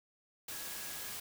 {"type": "tone in noise", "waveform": "sine", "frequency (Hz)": 1661.2, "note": "G#6", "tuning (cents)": 0, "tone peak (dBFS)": -54, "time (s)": [0.51, 1.13], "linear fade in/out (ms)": 5, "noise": "white", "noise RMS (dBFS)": -43, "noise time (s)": [0.48, 1.2], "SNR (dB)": -14, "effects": []}